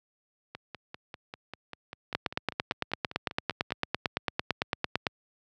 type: two click trains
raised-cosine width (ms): 0.3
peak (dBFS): -23 / -10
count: 17 / 27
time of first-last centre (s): 0.55-3.706 / 2.15-5.068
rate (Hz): 5.07 / 8.91
effects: high-pass 80 Hz 12 dB/octave